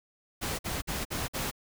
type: noise bursts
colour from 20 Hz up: pink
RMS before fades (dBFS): -33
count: 5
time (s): 0.41-1.514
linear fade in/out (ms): 20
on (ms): 180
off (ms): 51
effects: none